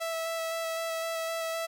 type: tone with vibrato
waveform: sawtooth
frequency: 656 Hz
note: E5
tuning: 9 cents flat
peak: -27 dBFS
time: 0-1.67 s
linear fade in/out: 20 ms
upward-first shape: square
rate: 3.9 Hz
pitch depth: 9 cents each way
effects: none